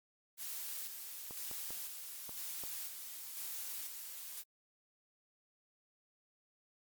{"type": "noise with tremolo", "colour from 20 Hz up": "blue", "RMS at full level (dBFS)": -43, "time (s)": [0.37, 4.44], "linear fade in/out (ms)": 50, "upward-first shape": "square", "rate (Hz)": 1, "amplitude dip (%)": 35}
{"type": "clicks", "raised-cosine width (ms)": 1, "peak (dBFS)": -36, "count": 5, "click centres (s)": [1.309, 1.513, 1.706, 2.293, 2.637]}
{"effects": ["Opus 48 kbps"]}